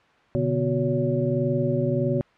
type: tone cluster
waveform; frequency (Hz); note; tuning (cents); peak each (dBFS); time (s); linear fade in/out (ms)
sine; 124.1 / 145.6 / 245.7 / 367.9 / 565; B2 / D3 / B3 / F#4 / C#5; +9 / -15 / -9 / -10 / +33; -27; 0.35-2.21; 0
effects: white hiss -57 dBFS RMS until 2.37 s + low-pass 2000 Hz 12 dB/octave